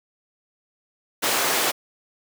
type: high-pass noise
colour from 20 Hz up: pink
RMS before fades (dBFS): -22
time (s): 1.22-1.72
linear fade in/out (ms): 20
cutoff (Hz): 440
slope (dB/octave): 12
effects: none